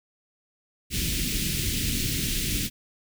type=band-stop noise; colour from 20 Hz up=pink; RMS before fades=-27 dBFS; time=0.9-2.7 s; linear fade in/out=50 ms; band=310 to 2300 Hz; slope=24 dB/octave; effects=none